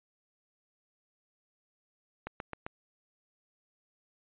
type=click train; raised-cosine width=0.5 ms; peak=-22 dBFS; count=4; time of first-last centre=2.27-2.665 s; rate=7.6 Hz; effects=resampled to 8000 Hz